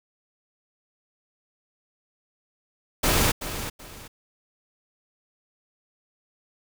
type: noise with echo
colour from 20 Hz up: pink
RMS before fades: -21 dBFS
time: 3.03-3.32 s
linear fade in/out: 10 ms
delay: 380 ms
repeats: 2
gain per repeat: -11 dB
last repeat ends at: 4.08 s
effects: none